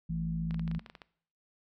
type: harmonic tone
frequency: 55 Hz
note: A1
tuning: in tune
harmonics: 1 / 3 / 4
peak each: -39 / -32 / -43 dBFS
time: 0.09-0.79 s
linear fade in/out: 10 ms
type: clicks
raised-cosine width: 0.3 ms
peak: -30 dBFS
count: 11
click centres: 0.509 / 0.544 / 0.595 / 0.678 / 0.714 / 0.749 / 0.794 / 0.862 / 0.899 / 0.952 / 1.018 s
effects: noise-tail reverb RT60 0.6 s tail -20 dB re dry